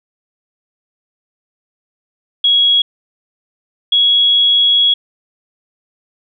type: tone pair in turn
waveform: sine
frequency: 3322 / 3335 Hz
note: G#7 / G#7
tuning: 0 / +7 cents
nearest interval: unison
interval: 7 cents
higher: second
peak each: -8 dBFS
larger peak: neither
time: 2.44-2.82 / 3.92-4.94 s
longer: second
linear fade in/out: 5 ms
effects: none